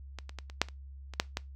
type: clicks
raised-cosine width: 0.2 ms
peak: -23 / -26 / -23 / -29 / -6 / -29 / -26 / -7 / -14 dBFS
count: 9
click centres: 0.187 / 0.294 / 0.387 / 0.499 / 0.616 / 0.686 / 1.137 / 1.199 / 1.371 s
effects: noise-tail reverb RT60 0.2 s tail -22 dB re dry + added 68 Hz sine -44 dBFS peak until 1.55 s